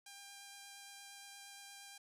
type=tone with vibrato; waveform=5% pulse; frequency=799 Hz; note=G5; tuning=33 cents sharp; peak=-40 dBFS; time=0.06-1.98 s; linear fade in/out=5 ms; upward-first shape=triangle; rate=8.6 Hz; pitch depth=11 cents each way; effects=none